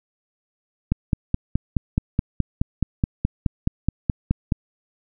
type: click train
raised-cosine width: 5 ms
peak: -6 dBFS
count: 18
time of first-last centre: 0.92-4.522 s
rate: 4.72 Hz
effects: none